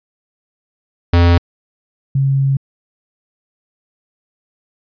square / sine tone pair in turn, 86.2 / 136.4 Hz, F2 / C#3, -22 / -28 cents, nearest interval minor sixth, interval 794 cents, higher second, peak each -8 / -11 dBFS, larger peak first, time 1.13-1.38 / 2.15-2.57 s, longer second, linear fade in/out 5 ms, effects resampled to 11025 Hz

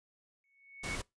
sine tone with exponential growth, 2216 Hz, C#7, 1 cent flat, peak -35 dBFS, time 0.44-0.95 s, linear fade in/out 1 ms, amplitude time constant 110 ms
pink noise, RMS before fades -39 dBFS, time 0.83-1.02 s, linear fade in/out 10 ms
effects noise-tail reverb RT60 0.2 s tail -23 dB re dry + resampled to 22050 Hz

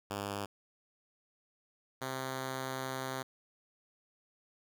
5% pulse tone pair in turn, 100.9 / 131.47 Hz, G#2 / C3, -49 / +9 cents, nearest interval perfect fourth, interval 458 cents, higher second, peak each -25 / -25 dBFS, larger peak neither, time 0.1-0.46 / 2.01-3.23 s, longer second, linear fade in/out 10 ms, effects none

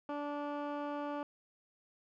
15% pulse tone with low-pass filter, 290.9 Hz, D4, 16 cents flat, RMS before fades -39 dBFS, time 0.09-1.23 s, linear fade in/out 2 ms, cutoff 1600 Hz, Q 0.76, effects none

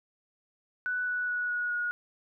sine tone with pitch steps, 1487 / 1476.7 / 1466.5 / 1456.4 / 1446.3 Hz, F#6 / F#6 / F#6 / F#6 / F#6, +8 / -4 / -16 / -28 / -40 cents, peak -28 dBFS, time 0.86-1.91 s, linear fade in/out 0 ms, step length 210 ms, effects none

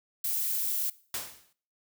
violet noise, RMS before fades -30 dBFS, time 0.24-0.9 s, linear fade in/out 5 ms
white noise with exponential decay, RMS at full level -31 dBFS, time 1.14-1.53 s, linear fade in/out 2 ms, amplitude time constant 83 ms
effects noise-tail reverb RT60 0.5 s tail -20 dB re dry

